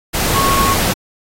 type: tone in noise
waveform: sine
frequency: 1100 Hz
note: C#6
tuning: 14 cents flat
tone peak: -14 dBFS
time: 0.34-0.75 s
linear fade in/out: 20 ms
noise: pink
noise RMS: -17 dBFS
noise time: 0.13-0.94 s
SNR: 0 dB
effects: AAC 48 kbps